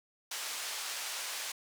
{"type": "band-pass noise", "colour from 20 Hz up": "white", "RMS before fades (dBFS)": -39, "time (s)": [0.31, 1.52], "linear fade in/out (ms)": 5, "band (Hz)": [730, 7700], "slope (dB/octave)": 12, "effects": []}